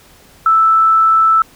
sine tone, 1318.5 Hz, E6, in tune, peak -7 dBFS, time 0.46-1.42 s, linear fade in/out 2 ms, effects pink hiss -45 dBFS RMS until 1.55 s

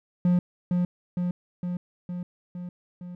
triangle tone with echo, 177.7 Hz, F3, 30 cents sharp, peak -16 dBFS, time 0.25-0.39 s, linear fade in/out 2 ms, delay 460 ms, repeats 6, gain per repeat -3 dB, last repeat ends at 3.15 s, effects none

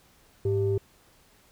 sine tone pair together, 103.7 / 392 Hz, G#2 / G4, -2 / 0 cents, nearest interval octave + major seventh, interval 2302 cents, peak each -25 / -24 dBFS, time 0.45-0.78 s, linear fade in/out 5 ms, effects tanh soft clip ceiling -16 dBFS + pink hiss -60 dBFS RMS until 1.51 s

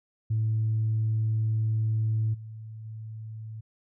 sine tone with level steps, 110 Hz, A2, in tune, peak -22 / -38 / -36 dBFS, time 0.3-3.61 s, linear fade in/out 10 ms, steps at 2.33 / 2.84 s, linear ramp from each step 20 ms, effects tanh soft clip ceiling -19 dBFS

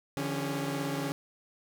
sawtooth tone cluster, 147.1 / 170.5 / 277.8 / 402.4 Hz, D3 / F3 / C#4 / G4, +3 / -41 / +4 / +45 cents, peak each -32 / -36 / -30 / -36 dBFS, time 0.17-1.12 s, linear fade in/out 0 ms, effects none

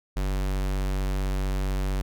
square tone, 47.81 Hz, G1, 43 cents flat, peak -25 dBFS, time 0.16-2.02 s, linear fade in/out 10 ms, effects none

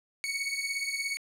sawtooth beating tone pair, 2217 / 2234 Hz, C#7 / C#7, 0 / +13 cents, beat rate 17 Hz, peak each -30 dBFS, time 0.24-1.17 s, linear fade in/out 0 ms, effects low-pass 11000 Hz 12 dB/octave

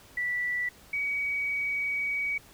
sine tone pair in turn, 1963 / 2263 Hz, B6 / C#7, -11 / +35 cents, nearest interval major second, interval 246 cents, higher second, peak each -27 dBFS, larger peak neither, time 0.17-0.69 / 0.93-2.38 s, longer second, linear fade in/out 5 ms, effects pink hiss -54 dBFS RMS until 2.53 s

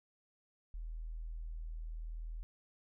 sine tone, 40.34 Hz, E1, 37 cents flat, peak -40 dBFS, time 0.74-2.43 s, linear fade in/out 0 ms, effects none

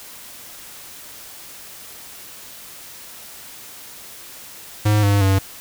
square tone with pitch steps, 105.3 / 100.89 / 96.67 Hz, G#2 / G#2 / G2, +24 / -50 / -24 cents, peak -14 dBFS, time 4.85-5.39 s, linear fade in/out 10 ms, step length 180 ms, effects white hiss -39 dBFS RMS until 5.6 s

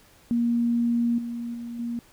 sine tone with level steps, 236 Hz, A#3, 22 cents sharp, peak -20 / -29 / -32 / -27 dBFS, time 0.31-1.99 s, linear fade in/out 0 ms, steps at 1.18 / 1.54 / 1.79 s, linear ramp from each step 5 ms, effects pink hiss -56 dBFS RMS until 2.12 s

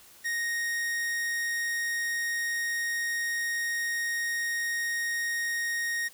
45% pulse tone, 1864.7 Hz, A#6, in tune, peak -28 dBFS, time 0.24-6.09 s, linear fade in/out 20 ms, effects white hiss -54 dBFS RMS until 6.13 s

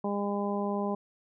harmonic tone, 202.6 Hz, G#3, 43 cents flat, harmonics 1 / 2 / 3 / 4 / 5, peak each -31 / -34 / -36 / -37 / -38 dBFS, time 0.04-0.95 s, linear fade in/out 5 ms, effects none

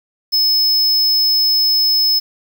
square tone, 5200 Hz, E8, 24 cents flat, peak -12 dBFS, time 0.32-2.2 s, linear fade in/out 20 ms, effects 7-bit

